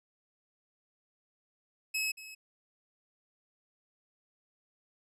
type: tone with echo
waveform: sawtooth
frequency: 2573 Hz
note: E7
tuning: 43 cents flat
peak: -27 dBFS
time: 1.94-2.12 s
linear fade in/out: 10 ms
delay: 230 ms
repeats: 1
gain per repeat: -15 dB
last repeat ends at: 2.35 s
effects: resampled to 32000 Hz